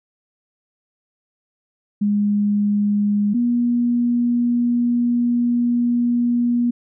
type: tone pair in turn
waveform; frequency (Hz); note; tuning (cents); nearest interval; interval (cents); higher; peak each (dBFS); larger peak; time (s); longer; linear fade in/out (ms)
sine; 205.8 / 240.2; G#3 / B3; -16 / -48; minor third; 268; second; -15; neither; 2.01-3.34 / 3.34-6.71; second; 10
effects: none